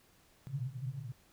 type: band-pass noise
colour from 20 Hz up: white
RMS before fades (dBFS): -40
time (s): 0.47-1.12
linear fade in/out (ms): 0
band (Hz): 120 to 140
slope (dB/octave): 96
effects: pink hiss -66 dBFS RMS until 1.32 s